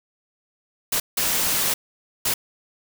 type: noise bursts at uneven times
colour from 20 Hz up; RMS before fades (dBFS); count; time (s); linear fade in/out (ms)
white; -22; 3; 0.92-1 / 1.17-1.74 / 2.25-2.34; 5
effects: none